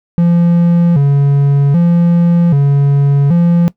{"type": "tone with vibrato", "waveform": "triangle", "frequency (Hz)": 155.56, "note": "D#3", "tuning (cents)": 0, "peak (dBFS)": -4, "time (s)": [0.18, 3.68], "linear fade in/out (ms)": 0, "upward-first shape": "square", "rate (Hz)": 0.64, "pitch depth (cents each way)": 170, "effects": ["noise-tail reverb RT60 0.1 s tail -19 dB re dry"]}